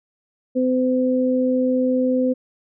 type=tone pair together; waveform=sine; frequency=255.1 / 510.2 Hz; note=C4 / C5; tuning=-44 / -44 cents; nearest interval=octave; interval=1200 cents; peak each=-18 / -20 dBFS; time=0.55-2.34 s; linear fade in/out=20 ms; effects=none